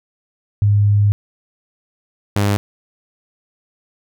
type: tone pair in turn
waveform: sine / sawtooth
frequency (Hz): 102.7 / 101.52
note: G#2 / G#2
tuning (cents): -19 / -39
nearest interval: unison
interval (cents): 20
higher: first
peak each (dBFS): -10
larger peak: neither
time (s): 0.62-1.12 / 2.36-2.57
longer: first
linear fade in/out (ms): 0
effects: none